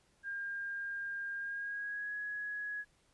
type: tone with pitch glide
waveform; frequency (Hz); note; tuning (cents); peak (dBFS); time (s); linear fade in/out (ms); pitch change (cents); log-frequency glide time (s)
sine; 1607 to 1675.2; G6 to G#6; +43 to +15; -37; 0.23-2.85; 50; +72; 1.37-2.15
effects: pink hiss -71 dBFS RMS until 3.13 s + resampled to 24000 Hz